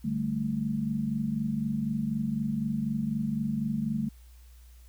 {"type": "chord", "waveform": "sine", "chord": "D suspended fourth", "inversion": "none", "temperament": "equal", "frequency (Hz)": [146.83, 196, 220], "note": ["D3", "G3", "A3"], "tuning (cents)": [0, 0, 0], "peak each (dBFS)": [-34, -33, -29], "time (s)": [0.04, 4.09], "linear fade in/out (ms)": 10, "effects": ["added 60 Hz sine -49 dBFS peak until 4.88 s", "white hiss -63 dBFS RMS until 4.88 s"]}